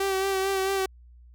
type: tone with vibrato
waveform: sawtooth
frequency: 386.3 Hz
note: G4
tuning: 25 cents flat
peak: -20 dBFS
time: 0-0.86 s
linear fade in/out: 5 ms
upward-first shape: sine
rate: 4.5 Hz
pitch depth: 28 cents each way
effects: added 60 Hz sine -48 dBFS peak until 1.34 s